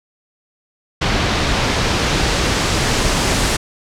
pink noise with low-pass filter sweep, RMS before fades -17 dBFS, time 1.01-3.57 s, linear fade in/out 10 ms, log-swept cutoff 4100 to 8400 Hz, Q 0.92, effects none

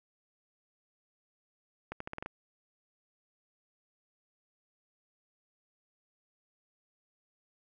accelerating click train, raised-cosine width 0.5 ms, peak -23 dBFS, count 7, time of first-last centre 1.92-2.261 s, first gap 84 ms, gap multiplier 0.84, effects none

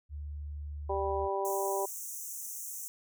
sine tone, 73.42 Hz, D2, in tune, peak -37 dBFS, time 0.09-1.29 s, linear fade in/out 50 ms
harmonic tone, 196 Hz, G3, in tune, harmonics 2 / 3 / 4 / 5, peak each -33 / -36 / -36 / -36 dBFS, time 0.89-1.86 s, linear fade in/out 10 ms
pink high-pass noise, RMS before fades -41 dBFS, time 1.45-2.88 s, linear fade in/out 0 ms, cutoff 5900 Hz, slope 96 dB/octave
effects none

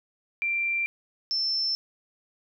sine tone pair in turn, 2361 / 5328 Hz, D7 / E8, +9 / +18 cents, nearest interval octave + major second, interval 1409 cents, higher second, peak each -24 / -24 dBFS, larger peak neither, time 0.42-0.86 / 1.31-1.75 s, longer neither, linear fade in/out 0 ms, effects none

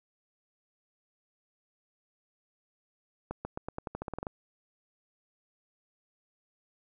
accelerating click train, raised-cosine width 1 ms, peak -21 dBFS, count 13, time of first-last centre 3.31-4.268 s, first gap 140 ms, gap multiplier 0.89, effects none

